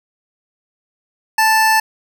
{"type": "tone", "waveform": "25% pulse", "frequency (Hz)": 880, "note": "A5", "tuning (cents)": 0, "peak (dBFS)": -7, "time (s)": [1.38, 1.8], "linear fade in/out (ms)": 5, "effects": []}